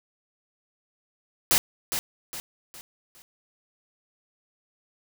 white noise with echo, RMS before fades -20 dBFS, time 1.51-1.58 s, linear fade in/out 0 ms, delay 410 ms, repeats 4, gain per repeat -8 dB, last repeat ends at 3.22 s, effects none

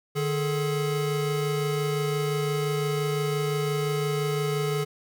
square tone pair together, 150.4 / 425.4 Hz, D3 / G#4, +42 / +42 cents, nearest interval octave + tritone, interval 1800 cents, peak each -28 dBFS, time 0.15-4.85 s, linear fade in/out 20 ms, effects none

